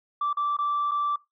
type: tone with dropouts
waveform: sine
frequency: 1167 Hz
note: D6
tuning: 11 cents flat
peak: -22 dBFS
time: 0.21-1.16 s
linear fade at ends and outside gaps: 5 ms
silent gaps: 0.33-0.37 / 0.568-0.587 / 0.912-0.916 s
effects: noise-tail reverb RT60 0.2 s tail -19 dB re dry + tanh soft clip ceiling -20 dBFS